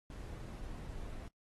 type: noise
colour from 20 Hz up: brown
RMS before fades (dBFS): -45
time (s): 0.1-1.28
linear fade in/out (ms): 2
effects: noise-tail reverb RT60 0.1 s tail -23 dB re dry + AAC 32 kbps